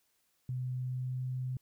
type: tone with pitch glide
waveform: sine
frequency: 126.9 to 128.08 Hz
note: B2 to C3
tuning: +47 to -37 cents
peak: -33 dBFS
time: 0.49-1.57 s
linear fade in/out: 2 ms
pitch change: +16 cents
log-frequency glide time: 0.76-1.26 s
effects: white hiss -75 dBFS RMS until 1.61 s